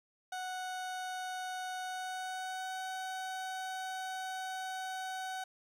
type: tone with pitch glide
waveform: 30% pulse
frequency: 740 to 752.1 Hz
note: F#5 to F#5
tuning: 0 to +28 cents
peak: -35 dBFS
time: 0.32-5.44 s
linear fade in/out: 5 ms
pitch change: +28 cents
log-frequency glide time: 1.83-2.83 s
effects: low-pass 11000 Hz 12 dB/octave + 11-bit